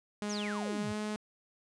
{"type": "tone with pitch glide", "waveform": "sawtooth", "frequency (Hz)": [207.7, 211.9], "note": ["G#3", "G#3"], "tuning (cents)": [0, 35], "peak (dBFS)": -30, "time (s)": [0.22, 1.16], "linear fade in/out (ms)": 0, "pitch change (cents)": 35, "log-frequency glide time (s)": [0.8, 0.96]}
{"type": "exponential sweep", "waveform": "sine", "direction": "down", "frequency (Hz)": [7140, 87.31], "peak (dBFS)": -39, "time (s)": [0.29, 0.93], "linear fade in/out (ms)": 10}
{"effects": ["resampled to 22050 Hz"]}